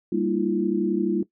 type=tone cluster; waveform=sine; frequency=200 / 234.9 / 311.4 / 342.9 Hz; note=G3 / A#3 / D#4 / F4; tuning=+35 / +13 / +2 / -32 cents; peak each=-26 / -29 / -27 / -24 dBFS; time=0.12-1.23 s; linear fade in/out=5 ms; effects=noise-tail reverb RT60 0.1 s tail -18 dB re dry